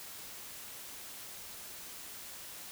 silence, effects white hiss -47 dBFS RMS until 2.71 s

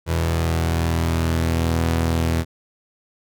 sawtooth tone pair together, 82.41 / 123.48 Hz, E2 / B2, 0 / 0 cents, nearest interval perfect fifth, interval 700 cents, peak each -15 / -22 dBFS, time 0.06-2.45 s, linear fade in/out 50 ms, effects none

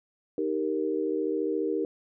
sine chord, Eb major, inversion none, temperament equal, 311.1 / 392 / 466.2 Hz, Eb4 / G4 / Bb4, 0 / 0 / 0 cents, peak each -30 dBFS, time 0.38-1.85 s, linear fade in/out 2 ms, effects none

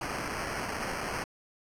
white noise with sample-and-hold, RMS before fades -35 dBFS, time 0.01-1.24 s, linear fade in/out 2 ms, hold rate 3675 Hz, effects low-pass 11000 Hz 12 dB/octave

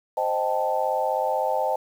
sine chord, A half-diminished seventh, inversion first, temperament equal, 523.3 / 622.3 / 784 / 880 Hz, C5 / Eb5 / G5 / A5, 0 / 0 / 0 / 0 cents, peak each -27 dBFS, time 0.17-1.76 s, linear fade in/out 5 ms, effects 8-bit

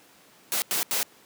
white noise bursts at uneven times, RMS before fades -26 dBFS, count 3, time 0.52-0.62 / 0.71-0.83 / 0.91-1.03 s, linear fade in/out 0 ms, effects pink hiss -55 dBFS RMS until 1.25 s + high-pass 200 Hz 12 dB/octave

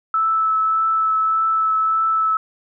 sine tone with vibrato, 1310 Hz, E6, 11 cents flat, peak -15 dBFS, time 0.14-2.37 s, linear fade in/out 2 ms, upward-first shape triangle, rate 1.7 Hz, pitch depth 12 cents each way, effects none

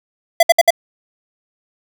square tone bursts, 674 Hz, E5, 38 cents sharp, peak -6 dBFS, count 4, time 0.4-0.706 s, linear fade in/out 5 ms, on 30 ms, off 62 ms, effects none

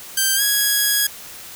5% pulse tone with pitch glide, 1568 to 1661.2 Hz, G6 to G#6, 0 to 0 cents, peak -5 dBFS, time 0.17-1.07 s, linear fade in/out 5 ms, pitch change +100 cents, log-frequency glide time 0.35-0.42 s, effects white hiss -37 dBFS RMS until 1.55 s

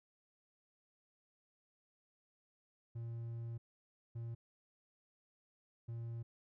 triangle tone bursts at uneven times, 116.2 Hz, A#2, 5 cents flat, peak -39 dBFS, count 3, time 2.95-3.58 / 4.15-4.35 / 5.88-6.23 s, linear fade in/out 10 ms, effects none

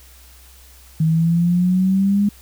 sine exponential sweep, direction up, 157.4 to 206.1 Hz, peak -13 dBFS, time 1-2.29 s, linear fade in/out 5 ms, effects added 63 Hz sine -45 dBFS peak until 2.41 s + white hiss -48 dBFS RMS until 2.41 s

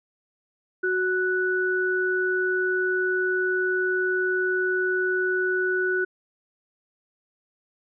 sine tone pair together, 370 / 1480 Hz, F#4 / F#6, 0 / 0 cents, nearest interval 2 octaves, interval 2400 cents, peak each -24 dBFS, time 0.83-6.05 s, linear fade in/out 10 ms, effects none

